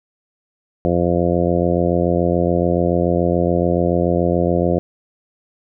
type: harmonic tone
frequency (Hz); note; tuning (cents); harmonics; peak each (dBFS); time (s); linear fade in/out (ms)
87; F2; -6; 1 / 2 / 3 / 4 / 5 / 6 / 7 / 8; -23 / -20 / -24 / -21 / -24 / -21 / -24 / -26; 0.85-4.79; 0
effects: none